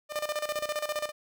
sawtooth tone with tremolo, 601 Hz, D5, 40 cents sharp, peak -24 dBFS, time 0.09-1.12 s, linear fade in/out 50 ms, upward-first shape square, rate 15 Hz, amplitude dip 75%, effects none

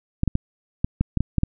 clicks, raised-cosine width 5 ms, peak -7 dBFS, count 9, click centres 0.234 / 0.277 / 0.354 / 0.845 / 1.01 / 1.173 / 1.206 / 1.383 / 1.434 s, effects none

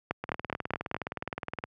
two click trains, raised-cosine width 0.5 ms, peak -18 / -13 dBFS, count 28 / 5, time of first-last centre 0.24-1.639 / 0.11-0.945 s, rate 19.3 / 4.79 Hz, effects high-pass 80 Hz 12 dB/octave

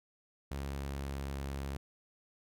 sawtooth tone with pitch glide, 69.3 to 68.82 Hz, C#2 to C#2, 0 to -12 cents, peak -33 dBFS, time 0.51-1.77 s, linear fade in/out 5 ms, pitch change -12 cents, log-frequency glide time 0.67-1.42 s, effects none

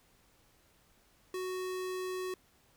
square tone, 370 Hz, F#4, in tune, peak -36 dBFS, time 1.34-2.34 s, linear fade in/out 2 ms, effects pink hiss -67 dBFS RMS until 2.76 s

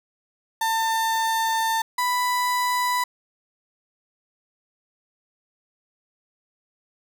35% pulse tone pair in turn, 897 / 990.4 Hz, A5 / B5, +33 / +5 cents, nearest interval major second, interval 172 cents, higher second, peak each -19 dBFS, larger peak neither, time 0.61-1.82 / 1.98-3.04 s, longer first, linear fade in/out 5 ms, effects none

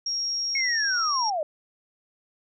sine tone, 5588 Hz, F8, in tune, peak -25 dBFS, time 0.06-1.3 s, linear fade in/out 5 ms
sine linear sweep, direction down, 2200 to 579 Hz, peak -24 dBFS, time 0.55-1.43 s, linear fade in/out 2 ms
effects none

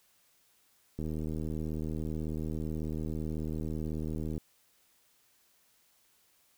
click train, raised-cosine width 3 ms, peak -24 dBFS, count 266, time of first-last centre 0.99-4.379 s, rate 78.2 Hz, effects white hiss -68 dBFS RMS until 6.57 s

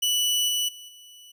sawtooth tone with level steps, 2960 Hz, F#7, in tune, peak -18 / -20 / -38 / -43 dBFS, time 0.02-1.32 s, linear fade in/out 10 ms, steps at 0.48 / 0.68 / 0.88 s, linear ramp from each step 10 ms, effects none

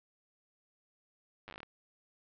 slowing click train, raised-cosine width 0.3 ms, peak -30 dBFS, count 10, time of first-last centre 1.48-1.631 s, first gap 9 ms, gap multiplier 1.15, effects low-pass 4000 Hz 12 dB/octave

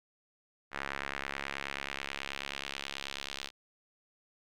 sawtooth tone with band-pass filter sweep, 69.3 Hz, C#2, in tune, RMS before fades -40 dBFS, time 0.71-3.51 s, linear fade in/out 50 ms, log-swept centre 1700 to 3700 Hz, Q 1.6, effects none

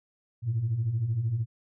sine beating tone pair, 103.83 / 116.83 Hz, G#2 / A#2, 0 / +4 cents, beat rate 13 Hz, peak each -32 / -25 dBFS, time 0.42-1.46 s, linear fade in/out 50 ms, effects tanh soft clip ceiling -20 dBFS

